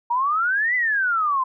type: exponential two-way sweep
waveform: sine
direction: up then down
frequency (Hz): 930 to 2030 to 1014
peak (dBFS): -18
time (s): 0.1-1.44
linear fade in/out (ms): 10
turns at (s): 0.75
effects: none